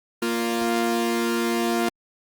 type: tone pair together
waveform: sawtooth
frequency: 233.1 / 349.2 Hz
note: A#3 / F4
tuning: 0 / 0 cents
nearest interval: perfect fifth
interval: 700 cents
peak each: -20 dBFS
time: 0.22-1.89 s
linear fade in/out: 5 ms
effects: Opus 32 kbps